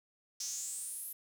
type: tone with high-pass filter sweep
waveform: sawtooth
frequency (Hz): 279.2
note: C#4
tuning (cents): +13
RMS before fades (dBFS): -41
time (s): 0.4-1.13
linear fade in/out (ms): 5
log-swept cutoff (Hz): 5700 to 12000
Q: 6.2
effects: 10-bit